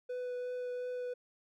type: tone with vibrato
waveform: triangle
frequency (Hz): 496.4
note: B4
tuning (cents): +9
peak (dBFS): -34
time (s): 0.09-1.14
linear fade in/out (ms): 10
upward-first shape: triangle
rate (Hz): 2.8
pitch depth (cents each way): 10
effects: none